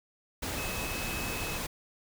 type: tone in noise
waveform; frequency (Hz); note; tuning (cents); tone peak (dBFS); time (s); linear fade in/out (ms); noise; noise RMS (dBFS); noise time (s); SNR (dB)
sine; 2577; E7; -40; -39; 0.57-1.58; 10; pink; -35; 0.42-1.67; -7
effects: none